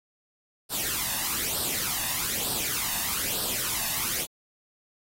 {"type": "noise with flanger", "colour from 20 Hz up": "white", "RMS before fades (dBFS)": -29, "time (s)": [0.69, 4.27], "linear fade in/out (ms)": 50, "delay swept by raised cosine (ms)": [0.22, 1.12], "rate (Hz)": 1.1, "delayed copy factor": 0.65, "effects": ["AAC 48 kbps"]}